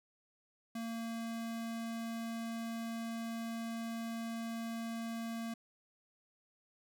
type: tone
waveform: square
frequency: 228.8 Hz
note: A#3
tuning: 32 cents flat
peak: -39 dBFS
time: 0.75-5.54 s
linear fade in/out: 5 ms
effects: none